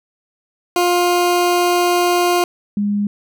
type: tone pair in turn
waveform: 20% pulse / sine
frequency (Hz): 353 / 204.8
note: F4 / G#3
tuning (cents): +19 / -24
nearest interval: major sixth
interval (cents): 943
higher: first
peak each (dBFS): -8 / -15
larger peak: first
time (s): 0.76-2.44 / 2.77-3.07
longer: first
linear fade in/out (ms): 2
effects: none